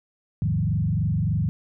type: tone with frequency modulation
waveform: sine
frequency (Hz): 130.81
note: C3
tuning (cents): 0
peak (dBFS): -20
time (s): 0.42-1.49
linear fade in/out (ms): 0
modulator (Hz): 23.4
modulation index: 2
effects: none